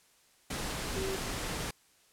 sine tone in noise, 384.8 Hz, G4, 32 cents flat, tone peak -34 dBFS, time 0.96-1.16 s, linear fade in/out 5 ms, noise pink, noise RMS -36 dBFS, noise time 0.5-1.71 s, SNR -1 dB, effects white hiss -65 dBFS RMS until 2.12 s + low-pass 11000 Hz 12 dB/octave

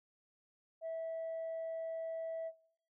sine tone, 653 Hz, E5, 17 cents flat, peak -36 dBFS, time 0.81-2.52 s, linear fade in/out 50 ms, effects noise-tail reverb RT60 0.6 s tail -20 dB re dry + tanh soft clip ceiling -36 dBFS

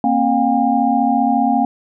sine tone cluster, 233.3 / 268.1 / 714 / 805 Hz, A#3 / C4 / F5 / G5, +2 / +42 / +38 / +46 cents, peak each -18 dBFS, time 0.04-1.65 s, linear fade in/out 2 ms, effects none

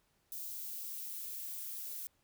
violet noise with high-pass filter sweep, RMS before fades -43 dBFS, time 0.32-2.07 s, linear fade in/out 0 ms, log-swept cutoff 3500 to 890 Hz, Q 0.8, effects pink hiss -75 dBFS RMS until 2.23 s

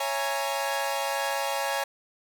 sawtooth chord, A# half-diminished seventh, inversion first, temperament equal with one note detuned, 554.4 / 673.9 / 830.6 / 932.3 Hz, C#5 / E5 / G#5 / A#5, 0 / +38 / 0 / 0 cents, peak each -27 / -32 / -27 / -30 dBFS, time 0-1.84 s, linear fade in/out 5 ms, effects none

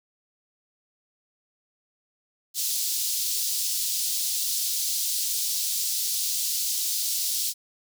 pink high-pass noise, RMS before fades -27 dBFS, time 2.54-7.54 s, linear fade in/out 50 ms, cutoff 4200 Hz, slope 24 dB/octave, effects none

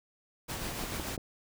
pink noise with tremolo, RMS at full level -36 dBFS, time 0.48-1.17 s, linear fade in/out 20 ms, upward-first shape triangle, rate 6.9 Hz, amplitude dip 35%
clicks, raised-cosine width 2 ms, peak -24 dBFS, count 3, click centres 0.838 / 0.997 / 1.178 s
effects none

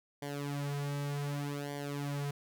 sawtooth tone with flanger, 143.2 Hz, D3, 43 cents flat, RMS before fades -37 dBFS, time 0.22-2.31 s, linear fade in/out 5 ms, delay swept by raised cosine 0.76 to 4.16 ms, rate 0.66 Hz, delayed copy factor -0.85, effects none

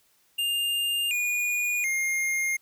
square tone with pitch steps, 2807 / 2444 / 2127 Hz, F7 / D#7 / C7, +8 / -32 / +28 cents, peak -25 dBFS, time 0.38-2.57 s, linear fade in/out 10 ms, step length 730 ms, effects white hiss -65 dBFS RMS until 2.61 s

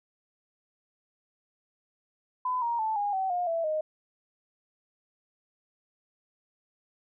sine tone with pitch steps, 1007 / 939.6 / 876.6 / 817.9 / 763.2 / 712.1 / 664.4 / 619.9 Hz, B5 / A#5 / A5 / G#5 / G5 / F5 / E5 / D#5, +33 / +13 / -7 / -27 / -47 / +33 / +13 / -7 cents, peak -26 dBFS, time 2.45-3.81 s, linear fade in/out 5 ms, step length 170 ms, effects none

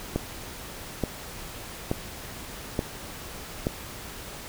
click train, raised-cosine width 2 ms, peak -11 dBFS, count 5, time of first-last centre 0.16-3.669 s, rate 1.14 Hz, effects pink hiss -40 dBFS RMS until 4.48 s

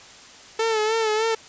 sawtooth tone with vibrato, 440 Hz, A4, in tune, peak -16 dBFS, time 0.59-1.35 s, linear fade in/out 5 ms, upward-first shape sine, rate 3.3 Hz, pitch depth 55 cents each way, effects white hiss -45 dBFS RMS until 1.48 s + resampled to 16000 Hz

